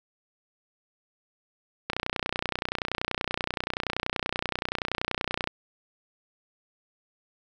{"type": "click train", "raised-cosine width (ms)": 0.3, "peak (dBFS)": -11, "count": 110, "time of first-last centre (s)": [1.9, 5.474], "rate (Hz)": 30.5, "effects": []}